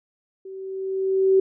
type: tone with level ramp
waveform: sine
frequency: 382.9 Hz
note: G4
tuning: 41 cents flat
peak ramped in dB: -35 to -12 dBFS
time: 0.45-1.4 s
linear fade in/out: 5 ms
effects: none